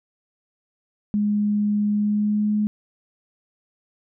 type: tone with pitch glide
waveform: sine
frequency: 207.7 to 210.6 Hz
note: G#3 to G#3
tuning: 0 to +24 cents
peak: -18 dBFS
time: 1.14-2.67 s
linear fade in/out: 0 ms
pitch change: +24 cents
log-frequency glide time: 1.91-2.56 s
effects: none